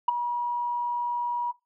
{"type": "tone with ADSR envelope", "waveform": "sine", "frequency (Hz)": 962, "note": "B5", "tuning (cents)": -46, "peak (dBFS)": -14, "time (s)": [0.08, 1.52], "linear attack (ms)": 6, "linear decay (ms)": 14, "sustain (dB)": -11, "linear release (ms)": 16, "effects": ["noise-tail reverb RT60 0.2 s tail -18 dB re dry", "tanh soft clip ceiling -14 dBFS"]}